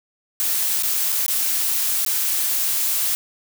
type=noise with dropouts; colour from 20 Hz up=blue; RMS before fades=-21 dBFS; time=0.4-3.15 s; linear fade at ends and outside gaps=0 ms; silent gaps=0.824-0.833 / 1.121-1.125 / 1.263-1.281 / 2.05-2.063 s; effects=none